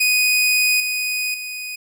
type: tone with level steps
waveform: sawtooth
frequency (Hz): 2489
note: D#7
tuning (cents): 0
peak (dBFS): -11 / -17 / -24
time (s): 0-1.76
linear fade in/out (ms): 10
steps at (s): 0.8 / 1.34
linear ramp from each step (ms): 2
effects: none